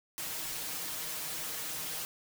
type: noise with comb filter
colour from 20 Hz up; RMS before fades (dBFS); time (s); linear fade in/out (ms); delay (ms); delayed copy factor
white; -38; 0.18-2.05; 0; 6.4; +0.85
effects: none